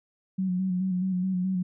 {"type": "tone with vibrato", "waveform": "sine", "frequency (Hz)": 185, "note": "F#3", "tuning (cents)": 0, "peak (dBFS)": -24, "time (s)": [0.38, 1.63], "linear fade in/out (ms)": 10, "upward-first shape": "square", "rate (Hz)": 4.7, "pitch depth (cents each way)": 36, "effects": []}